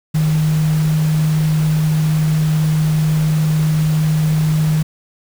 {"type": "tone in noise", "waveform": "sine", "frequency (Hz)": 155.56, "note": "D#3", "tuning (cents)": 0, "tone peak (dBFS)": -12, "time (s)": [0.14, 4.83], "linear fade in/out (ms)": 10, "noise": "pink", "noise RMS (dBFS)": -30, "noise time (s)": [0.14, 4.83], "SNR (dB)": 15, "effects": []}